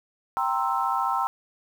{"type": "chord", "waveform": "sine", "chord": "C dominant seventh", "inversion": "second", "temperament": "equal", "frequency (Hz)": [784, 932.3, 1046.5, 1318.5], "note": ["G5", "Bb5", "C6", "E6"], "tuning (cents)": [0, 0, 0, 0], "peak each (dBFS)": -28, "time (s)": [0.37, 1.27], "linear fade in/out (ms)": 0, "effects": ["8-bit"]}